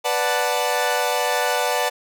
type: chord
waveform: sawtooth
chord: B minor seventh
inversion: none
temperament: equal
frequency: 493.9 / 587.3 / 740 / 880 Hz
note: B4 / D5 / F#5 / A5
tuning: 0 / 0 / 0 / 0 cents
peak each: -21 dBFS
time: 0.04-1.9 s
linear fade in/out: 20 ms
effects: none